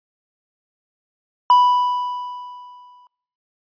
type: tone with exponential decay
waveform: triangle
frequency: 987.8 Hz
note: B5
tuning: in tune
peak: -6 dBFS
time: 1.5-3.07 s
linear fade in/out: 1 ms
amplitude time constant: 340 ms
effects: noise-tail reverb RT60 0.7 s tail -24 dB re dry + resampled to 11025 Hz